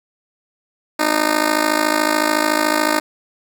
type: tone with amplitude modulation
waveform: 10% pulse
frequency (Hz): 305.9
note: D#4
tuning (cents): -29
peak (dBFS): -3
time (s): 0.99-3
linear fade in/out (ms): 10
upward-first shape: sine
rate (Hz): 53.8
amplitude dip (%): 85
effects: none